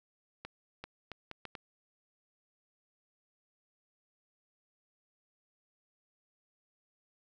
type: accelerating click train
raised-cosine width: 0.3 ms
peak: -26 dBFS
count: 6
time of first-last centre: 0.45-1.552 s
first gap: 390 ms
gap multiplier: 0.71
effects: none